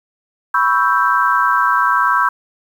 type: chord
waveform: sine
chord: C# half-diminished seventh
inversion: third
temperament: equal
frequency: 987.8 / 1108.7 / 1318.5 / 1568 Hz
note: B5 / C#6 / E6 / G6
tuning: 0 / 0 / 0 / 0 cents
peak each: -17 dBFS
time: 0.54-2.29 s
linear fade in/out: 5 ms
effects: 7-bit